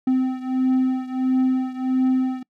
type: beating tone pair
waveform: triangle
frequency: 258.1 / 259.6 Hz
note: C4 / C4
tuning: -23 / -13 cents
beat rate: 1.5 Hz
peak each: -18 / -21 dBFS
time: 0.07-2.43 s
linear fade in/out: 5 ms
effects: noise-tail reverb RT60 0.1 s tail -26 dB re dry